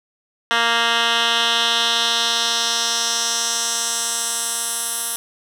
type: tone with band-pass filter sweep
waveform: 10% pulse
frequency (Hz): 232.4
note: A#3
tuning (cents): -5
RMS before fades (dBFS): -20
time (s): 0.51-5.16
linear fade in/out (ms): 0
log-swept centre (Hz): 2300 to 11000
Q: 1.8
effects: none